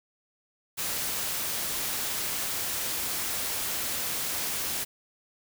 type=noise; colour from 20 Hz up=white; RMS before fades=-31 dBFS; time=0.77-4.85 s; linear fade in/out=20 ms; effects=none